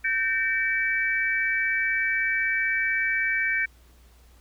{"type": "tone cluster", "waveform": "sine", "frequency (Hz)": [1556, 1820, 2295], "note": ["G6", "A#6", "D7"], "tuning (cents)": [-13, -42, -40], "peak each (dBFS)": [-28, -27, -25], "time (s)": [0.04, 3.66], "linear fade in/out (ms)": 10, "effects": ["added 60 Hz sine -52 dBFS peak until 4.4 s", "pink hiss -60 dBFS RMS until 4.4 s"]}